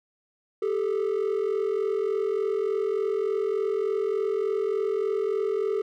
triangle tone pair together, 394 / 437.4 Hz, G4 / A4, +9 / -10 cents, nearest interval major second, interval 181 cents, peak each -23 dBFS, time 0.62-5.82 s, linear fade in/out 5 ms, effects tanh soft clip ceiling -19 dBFS

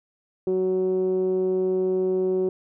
10% pulse tone with low-pass filter, 186.3 Hz, F#3, 12 cents sharp, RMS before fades -23 dBFS, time 0.47-2.49 s, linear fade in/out 2 ms, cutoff 380 Hz, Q 4.6, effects none

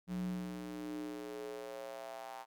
square tone with high-pass filter sweep, 60.5 Hz, B1, 35 cents flat, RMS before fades -43 dBFS, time 0.07-2.46 s, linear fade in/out 50 ms, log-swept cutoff 160 to 850 Hz, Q 4.7, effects none

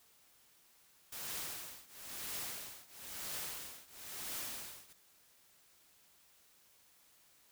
white noise with tremolo, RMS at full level -41 dBFS, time 1.12-4.93 s, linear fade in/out 5 ms, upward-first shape triangle, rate 1 Hz, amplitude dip 95%, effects white hiss -67 dBFS RMS until 7.51 s

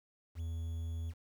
triangle tone with quantisation, 82.41 Hz, E2, in tune, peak -34 dBFS, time 0.35-1.14 s, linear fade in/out 50 ms, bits 10, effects none

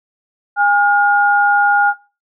sine tone pair together, 816.8 / 1424 Hz, G#5 / F6, -29 / +33 cents, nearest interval minor seventh, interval 962 cents, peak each -12 dBFS, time 0.56-1.94 s, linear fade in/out 50 ms, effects noise-tail reverb RT60 0.3 s tail -19 dB re dry

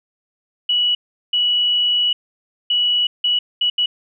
sine tone bursts at uneven times, 2937 Hz, F#7, 13 cents flat, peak -14 dBFS, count 6, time 0.69-0.95 / 1.33-2.13 / 2.7-3.07 / 3.24-3.39 / 3.61-3.7 / 3.78-3.86 s, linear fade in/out 5 ms, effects none

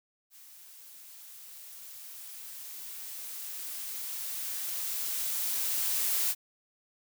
blue noise with level ramp, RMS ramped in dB -53 to -28 dBFS, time 0.3-6.35 s, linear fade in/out 50 ms, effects none

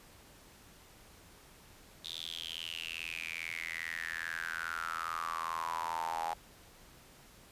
sawtooth tone with high-pass filter sweep, 82.41 Hz, E2, in tune, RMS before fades -39 dBFS, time 2.04-6.34 s, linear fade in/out 10 ms, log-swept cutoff 3700 to 800 Hz, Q 9.7, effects pink hiss -58 dBFS RMS until 7.51 s + resampled to 32000 Hz

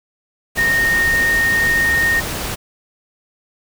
sine tone in noise, 1846 Hz, A#6, 17 cents flat, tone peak -13 dBFS, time 0.57-2.21 s, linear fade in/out 20 ms, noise pink, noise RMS -24 dBFS, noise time 0.55-2.56 s, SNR +8 dB, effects none

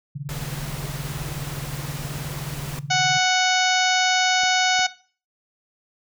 sine tone with tremolo, 142.3 Hz, C#3, 46 cents sharp, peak -25 dBFS, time 0.15-3.18 s, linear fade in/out 10 ms, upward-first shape sine, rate 19 Hz, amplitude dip 80%
pink noise, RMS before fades -34 dBFS, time 0.29-2.79 s, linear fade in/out 0 ms
harmonic tone, 740 Hz, F#5, in tune, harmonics 1 / 2 / 3 / 4 / 5 / 6 / 7 / 8 / 9, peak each -21 / -24 / -26 / -27 / -28 / -29 / -29 / -30 / -31 dBFS, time 2.9-4.87 s, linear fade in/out 10 ms
clicks, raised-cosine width 2 ms, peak -28 dBFS, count 2, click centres 4.435 / 4.793 s
effects noise-tail reverb RT60 0.4 s tail -18 dB re dry

